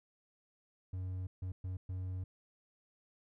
triangle tone bursts at uneven times, 92.5 Hz, F#2, in tune, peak -35 dBFS, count 4, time 0.93-1.27 / 1.42-1.52 / 1.64-1.77 / 1.89-2.24 s, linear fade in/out 5 ms, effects none

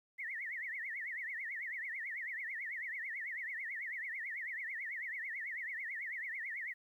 sine tone with vibrato, 1975.5 Hz, B6, in tune, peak -39 dBFS, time 0.18-6.74 s, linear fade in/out 20 ms, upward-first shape triangle, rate 9.1 Hz, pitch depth 230 cents each way, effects 12-bit

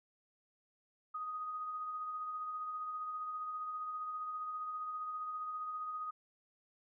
sine tone with tremolo, 1247 Hz, D#6, 3 cents sharp, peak -37 dBFS, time 1.14-6.11 s, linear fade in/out 10 ms, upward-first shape sine, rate 15 Hz, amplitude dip 30%, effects none

